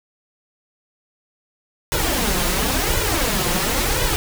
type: noise with flanger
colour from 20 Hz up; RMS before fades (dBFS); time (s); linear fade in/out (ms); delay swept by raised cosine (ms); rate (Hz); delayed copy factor
pink; -20; 1.92-4.16; 0; 2 to 5.7; 0.95; +0.75
effects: none